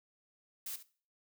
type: noise with echo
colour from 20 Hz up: blue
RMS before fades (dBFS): -41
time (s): 0.66-0.76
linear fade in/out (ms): 5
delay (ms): 69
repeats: 1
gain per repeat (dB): -13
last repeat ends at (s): 0.829
effects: noise-tail reverb RT60 0.4 s tail -17 dB re dry